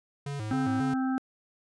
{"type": "tone with vibrato", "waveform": "square", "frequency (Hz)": 123.47, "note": "B2", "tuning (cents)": 0, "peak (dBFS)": -33, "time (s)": [0.26, 0.94], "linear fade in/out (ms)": 5, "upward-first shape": "square", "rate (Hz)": 3.7, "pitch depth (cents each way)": 240}
{"type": "harmonic tone", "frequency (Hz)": 261.6, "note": "C4", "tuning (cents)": 0, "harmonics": [1, 3, 5, 6], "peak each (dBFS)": [-26, -36, -40, -42], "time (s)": [0.51, 1.18], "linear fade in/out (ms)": 0}
{"effects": ["resampled to 22050 Hz"]}